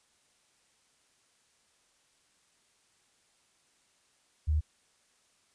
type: tone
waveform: sine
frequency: 76.4 Hz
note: D#2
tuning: 31 cents flat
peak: -24 dBFS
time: 4.47-4.61 s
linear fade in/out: 20 ms
effects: white hiss -69 dBFS RMS until 5.54 s + resampled to 22050 Hz